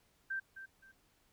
sine tone with echo, 1568 Hz, G6, in tune, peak -35 dBFS, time 0.3-0.4 s, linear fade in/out 10 ms, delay 260 ms, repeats 2, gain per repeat -11 dB, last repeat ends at 0.92 s, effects pink hiss -72 dBFS RMS until 1.32 s

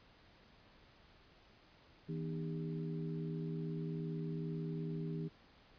harmonic tone with a mistuned harmonic, 80.4 Hz, E2, 43 cents flat, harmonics 2 / 3 / 4 / 5, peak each -39 / -48 / -48 / -47 dBFS, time 2.08-5.29 s, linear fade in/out 20 ms, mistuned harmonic 4, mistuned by -100 cents, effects pink hiss -64 dBFS RMS until 5.78 s + resampled to 11025 Hz

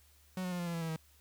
45% pulse tone with pitch steps, 185 / 181.19 / 177.46 / 173.81 / 170.23 / 166.73 / 163.3 / 159.94 Hz, F#3 / F#3 / F3 / F3 / F3 / E3 / E3 / D#3, 0 / -36 / +28 / -8 / -44 / +20 / -16 / +48 cents, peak -35 dBFS, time 0.37-0.962 s, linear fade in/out 2 ms, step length 74 ms, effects added 73 Hz sine -64 dBFS peak until 1.2 s + white hiss -66 dBFS RMS until 1.2 s

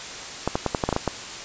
clicks, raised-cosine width 1 ms, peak -7 dBFS, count 9, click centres 0.476 / 0.555 / 0.663 / 0.748 / 0.838 / 0.89 / 0.927 / 0.964 / 1.077 s, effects white hiss -35 dBFS RMS until 1.44 s + resampled to 16000 Hz

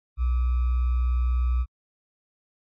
sine tone with sample-and-hold, 61.74 Hz, B1, in tune, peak -20 dBFS, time 0.17-1.66 s, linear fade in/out 50 ms, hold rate 1225 Hz, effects low-pass 2000 Hz 12 dB/octave + AAC 64 kbps

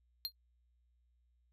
square tone with exponential decay, 4200 Hz, C8, 6 cents sharp, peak -31 dBFS, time 0.25-0.32 s, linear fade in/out 0 ms, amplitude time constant 15 ms, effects noise-tail reverb RT60 0.1 s tail -21 dB re dry + added 60 Hz sine -70 dBFS peak until 1.52 s

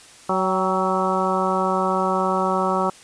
harmonic tone with a mistuned harmonic, 187.4 Hz, F#3, 22 cents sharp, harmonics 1 / 2 / 3 / 4 / 5 / 6 / 7, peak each -26 / -26 / -26 / -26 / -26 / -26 / -26 dBFS, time 0.29-2.9 s, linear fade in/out 5 ms, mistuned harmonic 4, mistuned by +37 cents, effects white hiss -46 dBFS RMS until 3.03 s + resampled to 22050 Hz

